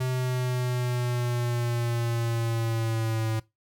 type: exponential sweep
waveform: square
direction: down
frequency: 128.5 to 110.6 Hz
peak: -26 dBFS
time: 0-3.4 s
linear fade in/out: 10 ms
effects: noise-tail reverb RT60 0.2 s tail -20 dB re dry